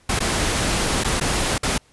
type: noise with dropouts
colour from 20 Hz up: pink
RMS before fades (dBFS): -21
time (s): 0.09-1.78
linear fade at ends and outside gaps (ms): 5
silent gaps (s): 0.192-0.203 / 1.037-1.045 / 1.2-1.21 / 1.581-1.631
effects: pink hiss -56 dBFS RMS until 1.92 s + resampled to 24000 Hz